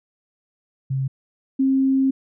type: tone pair in turn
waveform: sine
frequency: 133.9 / 267.3 Hz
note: C3 / C4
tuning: +40 / +37 cents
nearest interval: octave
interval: 1197 cents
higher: second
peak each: -20 / -15 dBFS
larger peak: second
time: 0.9-1.08 / 1.59-2.11 s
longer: second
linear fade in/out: 10 ms
effects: none